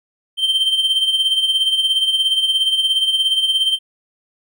triangle tone with tremolo, 3129 Hz, G7, 4 cents flat, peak -10 dBFS, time 0.37-3.79 s, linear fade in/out 50 ms, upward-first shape sine, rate 17 Hz, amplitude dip 60%, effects none

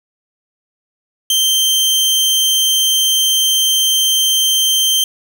sawtooth tone, 3136 Hz, G7, in tune, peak -8 dBFS, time 1.3-5.04 s, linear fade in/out 2 ms, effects none

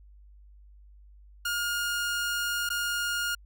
sawtooth tone with dropouts, 1421 Hz, F6, 30 cents sharp, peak -24 dBFS, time 1.45-3.35 s, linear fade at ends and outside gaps 5 ms, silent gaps 2.691-2.701 s, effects added 50 Hz sine -50 dBFS peak until 3.45 s

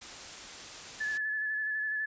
white noise, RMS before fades -44 dBFS, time 0.01-1.18 s, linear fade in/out 10 ms
sine tone with vibrato, 1726 Hz, A6, 34 cents flat, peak -30 dBFS, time 1-2.06 s, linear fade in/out 10 ms, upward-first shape square, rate 12 Hz, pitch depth 18 cents each way
effects resampled to 16000 Hz

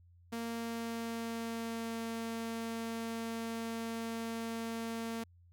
sawtooth tone with pitch glide, 231.1 to 228.2 Hz, A#3 to A#3, -15 to -37 cents, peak -33 dBFS, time 0.32-5.24 s, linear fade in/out 10 ms, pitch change -22 cents, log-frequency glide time 0.49-1.98 s, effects added 87 Hz sine -59 dBFS peak until 5.52 s

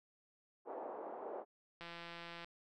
white band-pass noise, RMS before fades -46 dBFS, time 0.65-1.45 s, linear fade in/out 50 ms, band 350 to 800 Hz, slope 24 dB/octave
click train, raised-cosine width 0.3 ms, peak -33 dBFS, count 109, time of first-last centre 1.81-2.445 s, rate 170 Hz
effects none

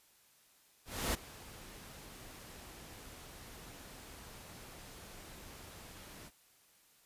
pink noise with ADSR envelope, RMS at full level -33 dBFS, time 0.85-6.31 s, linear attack 290 ms, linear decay 14 ms, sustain -19 dB, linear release 44 ms, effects white hiss -67 dBFS RMS until 7.05 s + resampled to 32000 Hz

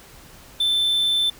triangle tone, 3537 Hz, A7, 8 cents sharp, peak -16 dBFS, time 0.6-1.3 s, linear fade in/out 5 ms, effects pink hiss -46 dBFS RMS until 1.39 s

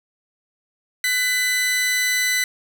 sawtooth tone pair together, 1499.9 / 2000 Hz, F#6 / B6, +23 / +21 cents, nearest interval perfect fourth, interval 498 cents, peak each -26 / -15 dBFS, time 1.04-2.44 s, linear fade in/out 2 ms, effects none

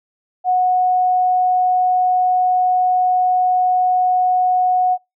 sine tone, 733 Hz, F#5, 16 cents flat, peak -12 dBFS, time 0.44-4.98 s, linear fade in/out 50 ms, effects noise-tail reverb RT60 0.2 s tail -26 dB re dry

